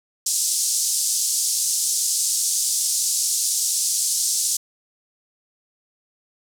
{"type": "band-pass noise", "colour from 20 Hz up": "white", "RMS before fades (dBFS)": -22, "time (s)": [0.26, 4.57], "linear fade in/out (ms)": 5, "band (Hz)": [5200, 9400], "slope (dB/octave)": 24, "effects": []}